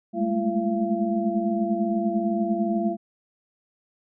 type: tone cluster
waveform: sine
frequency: 203.1 / 214.4 / 223.2 / 340 / 682 Hz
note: G#3 / A3 / A3 / F4 / F5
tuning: -38 / -45 / +25 / -46 / -41 cents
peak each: -28 dBFS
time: 0.13-2.97 s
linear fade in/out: 50 ms
effects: none